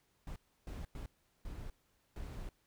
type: noise bursts at uneven times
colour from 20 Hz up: brown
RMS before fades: -44 dBFS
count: 5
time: 0.27-0.36 / 0.67-0.85 / 0.95-1.06 / 1.45-1.7 / 2.16-2.49 s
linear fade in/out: 2 ms
effects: pink hiss -75 dBFS RMS until 2.66 s